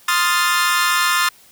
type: chord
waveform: sawtooth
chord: F dominant seventh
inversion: second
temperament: equal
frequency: 1046.5 / 1244.5 / 1396.9 / 1760 Hz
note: C6 / Eb6 / F6 / A6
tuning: 0 / 0 / 0 / 0 cents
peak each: -17 dBFS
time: 0.08-1.29 s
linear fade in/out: 5 ms
effects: white hiss -49 dBFS RMS until 1.51 s